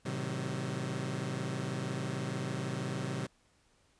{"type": "chord", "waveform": "sawtooth", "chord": "A diminished seventh", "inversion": "none", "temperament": "just", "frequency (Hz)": [110, 132, 158.4, 190.08], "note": ["A2", "C3", "Eb3", "Gb3"], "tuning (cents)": [0, 16, 31, 47], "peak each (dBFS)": [-39, -33, -37, -36], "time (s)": [0.05, 3.27], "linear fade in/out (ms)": 10, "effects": ["pink hiss -69 dBFS RMS until 3.99 s", "resampled to 22050 Hz"]}